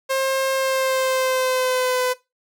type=tone with pitch glide; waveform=sawtooth; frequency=533 to 504 Hz; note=C5 to B4; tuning=+32 to +35 cents; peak=-15 dBFS; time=0.09-2.14 s; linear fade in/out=20 ms; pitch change=-97 cents; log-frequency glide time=0.54-2.03 s; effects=noise-tail reverb RT60 0.2 s tail -17 dB re dry